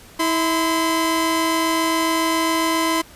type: tone pair together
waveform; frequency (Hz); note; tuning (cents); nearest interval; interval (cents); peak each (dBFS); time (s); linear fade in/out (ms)
sawtooth; 324.8 / 1021.7; E4 / C6; -26 / -42; octave + minor sixth; 1984; -16 / -17; 0.19-3.02; 10
effects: pink hiss -45 dBFS RMS until 3.15 s + resampled to 32000 Hz